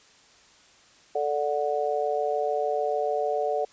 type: chord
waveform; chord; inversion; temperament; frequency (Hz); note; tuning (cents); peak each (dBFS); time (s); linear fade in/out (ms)
sine; D major; second; just; 440.5 / 587.3 / 734.2; A4 / D5 / F#5; +2 / 0 / -14; -28; 1.15-3.65; 5
effects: white hiss -56 dBFS RMS until 3.72 s + resampled to 16000 Hz